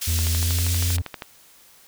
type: high-pass noise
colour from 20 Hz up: pink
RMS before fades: -28 dBFS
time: 0.01-0.97 s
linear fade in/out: 10 ms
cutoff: 3800 Hz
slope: 12 dB/octave
type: tone with pitch glide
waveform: triangle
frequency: 82.41 to 86.51 Hz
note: E2 to F2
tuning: 0 to -16 cents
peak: -18 dBFS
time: 0.07-1.02 s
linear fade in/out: 10 ms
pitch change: +84 cents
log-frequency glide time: 0.29-0.67 s
type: click train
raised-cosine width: 0.3 ms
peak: -15 dBFS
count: 14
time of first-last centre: 0.19-1.222 s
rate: 12.6 Hz
effects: white hiss -52 dBFS RMS until 1.87 s